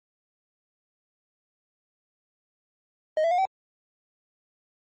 triangle tone with pitch steps, 622.3 / 667 / 714.8 / 766.1 Hz, D#5 / E5 / F5 / G5, 0 / +20 / +40 / -40 cents, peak -18 dBFS, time 3.17-3.454 s, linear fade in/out 2 ms, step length 71 ms, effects MP3 32 kbps

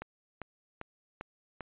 click train, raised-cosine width 0.5 ms, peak -24 dBFS, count 5, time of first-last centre 0.02-1.607 s, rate 2.52 Hz, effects resampled to 8000 Hz

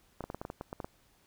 clicks, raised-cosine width 1 ms, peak -24 dBFS, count 11, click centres 0.207 / 0.24 / 0.301 / 0.346 / 0.415 / 0.451 / 0.501 / 0.611 / 0.729 / 0.802 / 0.845 s, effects pink hiss -67 dBFS RMS until 1.26 s

